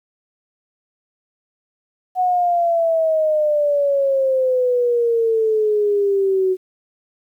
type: exponential sweep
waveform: sine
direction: down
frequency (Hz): 740 to 370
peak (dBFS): -14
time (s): 2.15-6.57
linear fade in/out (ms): 50
effects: 9-bit